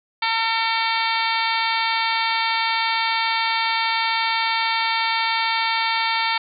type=harmonic tone; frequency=452.6 Hz; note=A4; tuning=49 cents sharp; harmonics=2 / 3 / 4 / 5 / 6 / 7 / 8 / 9 / 10; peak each=-23 / -28 / -29 / -25 / -32 / -32 / -29 / -32 / -31 dBFS; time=0.22-6.38 s; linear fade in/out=5 ms; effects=none